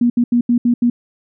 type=tone bursts at uneven times; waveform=sine; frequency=239.8 Hz; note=A#3; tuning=49 cents sharp; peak=-10 dBFS; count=6; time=0.01-0.1 / 0.17-0.24 / 0.32-0.41 / 0.49-0.58 / 0.65-0.74 / 0.82-0.9 s; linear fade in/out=5 ms; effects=none